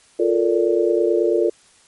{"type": "chord", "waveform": "sine", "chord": "Bb major seventh", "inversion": "second", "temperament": "just", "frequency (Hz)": [349.6, 437, 466.2, 582.7], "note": ["F4", "A4", "Bb4", "D5"], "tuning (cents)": [2, -12, 0, -14], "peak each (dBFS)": [-18, -20, -21, -23], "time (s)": [0.19, 1.5], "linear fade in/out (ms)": 10, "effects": ["white hiss -53 dBFS RMS until 1.87 s", "MP3 48 kbps"]}